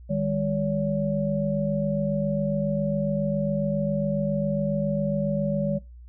sine tone cluster, 154.3 / 201.6 / 568 Hz, D#3 / G3 / C#5, -14 / +49 / +42 cents, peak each -27 / -27 / -27 dBFS, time 0.09-5.79 s, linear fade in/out 20 ms, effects noise-tail reverb RT60 0.2 s tail -18 dB re dry + added 60 Hz sine -42 dBFS peak until 6.08 s

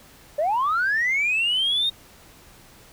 sine linear sweep, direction up, 560 to 3729 Hz, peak -18 dBFS, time 0.38-1.9 s, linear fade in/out 10 ms, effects tanh soft clip ceiling -16 dBFS + pink hiss -50 dBFS RMS until 2.92 s

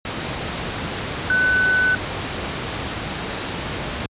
sine tone in noise, 1500 Hz, F#6, 23 cents sharp, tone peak -15 dBFS, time 1.3-1.95 s, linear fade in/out 2 ms, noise pink, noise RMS -26 dBFS, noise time 0.05-4.06 s, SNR +8 dB, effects high-pass 60 Hz 12 dB/octave + resampled to 8000 Hz

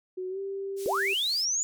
sine tone with pitch glide, 370 to 392 Hz, F#4 to G4, 0 to 0 cents, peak -31 dBFS, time 0.17-1.14 s, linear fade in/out 10 ms, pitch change +100 cents, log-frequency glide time 0.29-0.39 s
pink band-pass noise, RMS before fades -44 dBFS, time 0.76-1.46 s, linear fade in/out 50 ms, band 5800 to 16000 Hz, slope 12 dB/octave
sine linear sweep, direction up, 349.2 to 7040 Hz, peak -25 dBFS, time 0.86-1.63 s, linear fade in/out 0 ms
effects none

